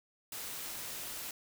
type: noise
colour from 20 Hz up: white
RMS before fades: -42 dBFS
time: 0.32-1.31 s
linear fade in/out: 2 ms
effects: none